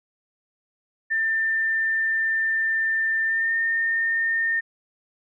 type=tone with pitch glide; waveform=sine; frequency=1791 to 1821.3 Hz; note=A6 to A#6; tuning=+30 to -41 cents; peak=-20 dBFS; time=1.1-4.61 s; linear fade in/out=20 ms; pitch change=+29 cents; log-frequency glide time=3.27-3.53 s; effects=none